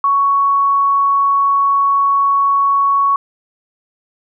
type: tone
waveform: sine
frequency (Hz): 1114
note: C#6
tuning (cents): +8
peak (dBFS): -10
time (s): 0.04-3.16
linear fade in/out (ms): 2
effects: none